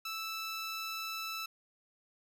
15% pulse tone, 1318.5 Hz, E6, in tune, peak -31 dBFS, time 0.05-1.46 s, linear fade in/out 5 ms, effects none

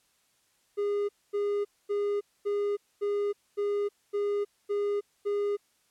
triangle tone bursts, 408.6 Hz, G#4, 28 cents flat, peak -24 dBFS, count 9, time 0.77-5.57 s, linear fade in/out 20 ms, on 320 ms, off 240 ms, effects white hiss -69 dBFS RMS until 5.9 s + low-pass 11000 Hz 12 dB/octave

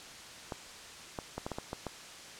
clicks, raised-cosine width 1 ms, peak -22 dBFS, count 8, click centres 0.522 / 1.188 / 1.38 / 1.465 / 1.517 / 1.585 / 1.731 / 1.867 s, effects white hiss -48 dBFS RMS until 2.39 s + low-pass 7000 Hz 12 dB/octave

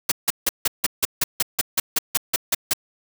white noise bursts, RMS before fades -19 dBFS, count 15, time 0.09-2.735 s, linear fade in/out 5 ms, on 27 ms, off 160 ms, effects none

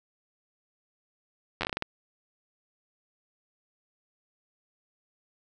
slowing click train, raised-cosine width 0.3 ms, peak -13 dBFS, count 9, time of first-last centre 1.61-1.824 s, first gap 10 ms, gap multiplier 1.27, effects none

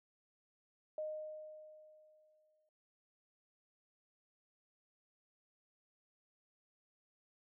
sine tone with exponential decay, 617 Hz, D#5, 15 cents flat, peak -37 dBFS, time 0.98-2.69 s, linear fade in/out 2 ms, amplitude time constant 370 ms, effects none

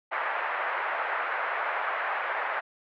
white band-pass noise, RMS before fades -30 dBFS, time 0.11-2.61 s, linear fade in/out 20 ms, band 590 to 1900 Hz, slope 24 dB/octave, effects low-pass 3000 Hz 12 dB/octave

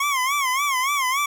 25% pulse tone with vibrato, 1083 Hz, C#6, 41 cents flat, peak -16 dBFS, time 0-1.26 s, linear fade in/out 5 ms, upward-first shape sine, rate 3.5 Hz, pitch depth 130 cents each way, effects none

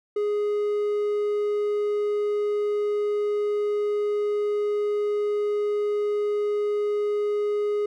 triangle tone, 415.3 Hz, G#4, in tune, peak -20 dBFS, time 0.16-7.86 s, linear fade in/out 5 ms, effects none

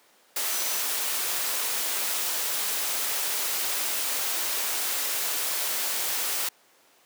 sine tone in noise, 5980 Hz, F#8, 17 cents sharp, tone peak -36 dBFS, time 0.51-0.8 s, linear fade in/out 5 ms, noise white, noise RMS -28 dBFS, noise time 0.36-6.49 s, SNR -11 dB, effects pink hiss -59 dBFS RMS until 7.05 s + high-pass 400 Hz 12 dB/octave

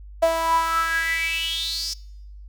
sawtooth tone with high-pass filter sweep, 328.2 Hz, E4, 8 cents flat, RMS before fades -23 dBFS, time 0.22-1.94 s, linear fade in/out 10 ms, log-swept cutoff 660 to 5400 Hz, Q 8.9, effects noise-tail reverb RT60 0.9 s tail -25 dB re dry + added 50 Hz sine -38 dBFS peak until 2.48 s

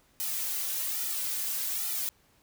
blue noise with flanger, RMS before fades -32 dBFS, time 0.2-2.09 s, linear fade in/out 0 ms, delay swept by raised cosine 1.8 to 3.2 ms, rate 1.2 Hz, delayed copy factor -0.9, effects pink hiss -65 dBFS RMS until 2.42 s

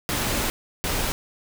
pink noise bursts at uneven times, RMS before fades -25 dBFS, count 2, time 0.09-0.5 / 0.84-1.12 s, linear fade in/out 0 ms, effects none

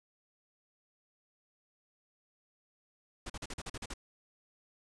pink noise bursts, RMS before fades -41 dBFS, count 9, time 3.26-3.938 s, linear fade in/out 5 ms, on 38 ms, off 42 ms, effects resampled to 22050 Hz

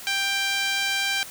5% pulse tone with band-pass filter, 788 Hz, G5, 9 cents sharp, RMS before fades -25 dBFS, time 0.07-1.23 s, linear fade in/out 0 ms, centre 2100 Hz, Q 0.97, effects white hiss -40 dBFS RMS until 1.3 s

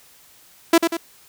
sawtooth tone with echo, 333.5 Hz, E4, 20 cents sharp, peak -6 dBFS, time 0.73-0.78 s, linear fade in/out 5 ms, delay 95 ms, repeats 2, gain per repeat -6 dB, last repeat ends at 0.97 s, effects white hiss -51 dBFS RMS until 1.28 s

